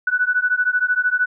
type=beating tone pair; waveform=sine; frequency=1478 / 1491 Hz; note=F#6 / F#6; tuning=-2 / +13 cents; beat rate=13 Hz; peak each=-19 dBFS; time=0.07-1.26 s; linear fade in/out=5 ms; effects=none